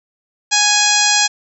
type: harmonic tone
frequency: 830.6 Hz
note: G#5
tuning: in tune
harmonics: 1 / 2 / 3 / 4 / 5 / 6 / 7 / 8 / 9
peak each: -20 / -20 / -20 / -20 / -20 / -20 / -20 / -20 / -20 dBFS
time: 0.51-1.28 s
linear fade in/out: 20 ms
effects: none